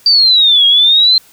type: exponential two-way sweep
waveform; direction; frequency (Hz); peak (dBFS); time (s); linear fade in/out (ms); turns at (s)
sine; down then up; 4699 to 3258 to 4156; -5; 0.06-1.18; 2; 0.66
effects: white hiss -45 dBFS RMS until 1.32 s